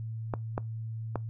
clicks, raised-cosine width 1 ms, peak -16 dBFS, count 3, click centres 0.338 / 0.579 / 1.157 s, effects noise-tail reverb RT60 0.2 s tail -23 dB re dry + added 112 Hz sine -34 dBFS peak until 1.29 s

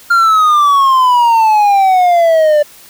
triangle exponential sweep, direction down, 1404 to 587.3 Hz, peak -4 dBFS, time 0.1-2.63 s, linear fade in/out 10 ms, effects white hiss -39 dBFS RMS until 2.89 s

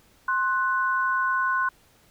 sine tone pair together, 1055 / 1487 Hz, C6 / F#6, +14 / +8 cents, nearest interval tritone, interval 594 cents, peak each -24 dBFS, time 0.28-1.69 s, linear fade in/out 5 ms, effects pink hiss -59 dBFS RMS until 2.1 s

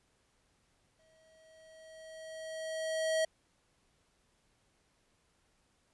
square tone with exponential growth, 639 Hz, D#5, 46 cents sharp, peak -28 dBFS, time 0.99-3.25 s, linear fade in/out 5 ms, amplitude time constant 490 ms, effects pink hiss -73 dBFS RMS until 5.93 s + resampled to 24000 Hz

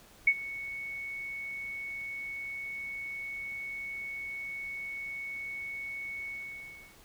sine tone with ADSR envelope, 2217 Hz, C#7, in tune, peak -17 dBFS, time 0.27-6.96 s, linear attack 6 ms, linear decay 57 ms, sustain -19 dB, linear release 690 ms, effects pink hiss -57 dBFS RMS until 7.04 s

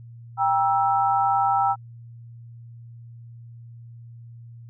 sine chord, E diminished, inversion first, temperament just, 791.1 / 949.3 / 1318.5 Hz, G5 / Bb5 / E6, +16 / +31 / 0 cents, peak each -20 / -25 / -24 dBFS, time 0.37-1.76 s, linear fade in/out 50 ms, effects added 117 Hz sine -40 dBFS peak until 4.69 s

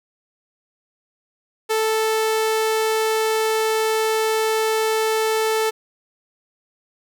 sawtooth tone, 439.8 Hz, A4, 1 cent flat, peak -14 dBFS, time 1.69-5.71 s, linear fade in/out 20 ms, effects none

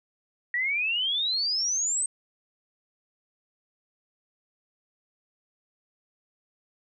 sine exponential sweep, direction up, 1896 to 8400 Hz, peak -24 dBFS, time 0.54-2.06 s, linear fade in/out 2 ms, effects none

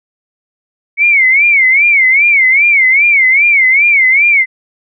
sine tone with vibrato, 2209 Hz, C#7, 7 cents flat, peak -5 dBFS, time 0.97-4.46 s, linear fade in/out 50 ms, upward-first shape sine, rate 2.5 Hz, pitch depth 150 cents each way, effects none

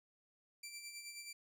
15% pulse tone with tremolo, 2346 Hz, D7, 2 cents flat, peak -39 dBFS, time 0.63-1.33 s, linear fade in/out 5 ms, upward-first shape sine, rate 9.4 Hz, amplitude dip 50%, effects none

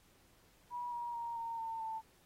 sine tone with pitch steps, 969 / 952.4 / 936 / 919.9 / 904.1 / 888.6 Hz, B5 / A#5 / A#5 / A#5 / A5 / A5, -33 / +37 / +7 / -23 / +47 / +17 cents, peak -38 dBFS, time 0.7-2.02 s, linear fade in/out 50 ms, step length 220 ms, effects pink hiss -68 dBFS RMS until 2.25 s + AAC 48 kbps

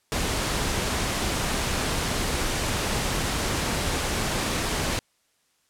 pink noise, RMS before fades -26 dBFS, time 0.12-4.99 s, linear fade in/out 0 ms, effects white hiss -68 dBFS RMS until 5.69 s + low-pass 10000 Hz 12 dB/octave

